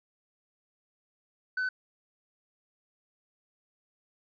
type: tone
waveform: triangle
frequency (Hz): 1509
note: F#6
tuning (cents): +34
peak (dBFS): -26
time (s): 1.57-1.69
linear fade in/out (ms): 5
effects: resampled to 11025 Hz